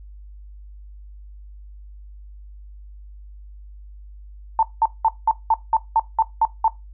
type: tone bursts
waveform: sine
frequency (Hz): 895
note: A5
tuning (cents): +29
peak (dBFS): -12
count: 10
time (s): 4.59-6.68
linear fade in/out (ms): 2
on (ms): 38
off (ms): 190
effects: noise-tail reverb RT60 0.2 s tail -18 dB re dry + added 50 Hz sine -38 dBFS peak until 6.93 s